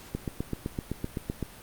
click train, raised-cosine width 3 ms, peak -17 dBFS, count 11, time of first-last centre 0.15-1.427 s, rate 7.83 Hz, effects pink hiss -48 dBFS RMS until 1.62 s + Opus 48 kbps

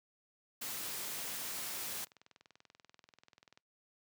white noise, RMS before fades -41 dBFS, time 0.61-2.05 s, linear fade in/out 10 ms
click train, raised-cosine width 0.2 ms, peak -40 dBFS, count 32, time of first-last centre 2.07-3.575 s, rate 20.6 Hz
effects noise-tail reverb RT60 0.2 s tail -25 dB re dry + high-pass 100 Hz 12 dB/octave

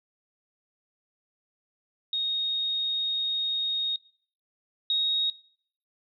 sine tone pair in turn, 3729 / 3759 Hz, A#7 / A#7, 0 / +14 cents, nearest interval unison, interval 14 cents, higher second, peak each -25 / -22 dBFS, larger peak second, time 2.13-3.96 / 4.9-5.3 s, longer first, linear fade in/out 2 ms, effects noise-tail reverb RT60 0.6 s tail -24 dB re dry

